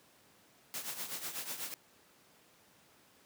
white noise with tremolo, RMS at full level -38 dBFS, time 0.74-1.74 s, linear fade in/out 0 ms, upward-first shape triangle, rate 8.1 Hz, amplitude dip 75%, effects pink hiss -64 dBFS RMS until 3.25 s + high-pass 150 Hz 12 dB/octave

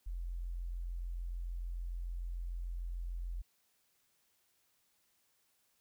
sine tone, 43.38 Hz, F1, 11 cents flat, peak -37 dBFS, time 0.06-3.42 s, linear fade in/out 10 ms, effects white hiss -75 dBFS RMS until 5.8 s

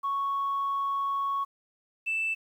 sine tone pair in turn, 1108.7 / 2647 Hz, C#6 / E7, 0 / +7 cents, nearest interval octave + minor third, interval 1507 cents, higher second, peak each -25 dBFS, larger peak neither, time 0.03-1.45 / 2.06-2.35 s, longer first, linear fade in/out 20 ms, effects tanh soft clip ceiling -23 dBFS + 10-bit

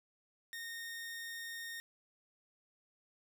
sawtooth tone, 1844 Hz, A#6, 19 cents flat, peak -39 dBFS, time 0.53-1.8 s, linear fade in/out 0 ms, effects none

